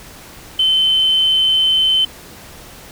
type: tone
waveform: sine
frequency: 3069 Hz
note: G7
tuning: 37 cents flat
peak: -10 dBFS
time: 0.59-2.05 s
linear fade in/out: 5 ms
effects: tanh soft clip ceiling -6 dBFS + pink hiss -38 dBFS RMS until 2.91 s